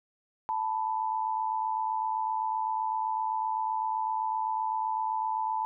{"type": "tone pair together", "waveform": "sine", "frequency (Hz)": [880, 987.8], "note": ["A5", "B5"], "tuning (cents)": [0, 0], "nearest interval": "major second", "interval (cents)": 200, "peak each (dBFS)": [-29, -32], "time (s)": [0.49, 5.65], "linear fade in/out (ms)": 0, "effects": []}